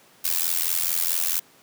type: noise with amplitude modulation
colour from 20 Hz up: blue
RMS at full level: -20 dBFS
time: 0.24-1.4 s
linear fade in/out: 10 ms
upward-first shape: sine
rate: 84.5 Hz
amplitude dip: 95%
effects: pink hiss -54 dBFS RMS until 1.62 s + high-pass 200 Hz 12 dB/octave